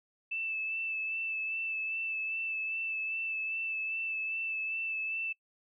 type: tone with vibrato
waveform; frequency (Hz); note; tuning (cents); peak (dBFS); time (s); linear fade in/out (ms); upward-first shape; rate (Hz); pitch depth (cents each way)
sine; 2638; E7; +1; -32; 0.31-5.33; 10; sine; 2.5; 21
effects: noise-tail reverb RT60 0.1 s tail -22 dB re dry